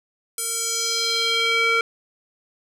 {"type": "tone with band-pass filter sweep", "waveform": "square", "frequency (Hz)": 458.5, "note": "A#4", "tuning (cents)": -29, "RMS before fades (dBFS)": -22, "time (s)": [0.38, 1.81], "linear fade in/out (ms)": 2, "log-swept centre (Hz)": [9800, 1900], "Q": 2.3, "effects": []}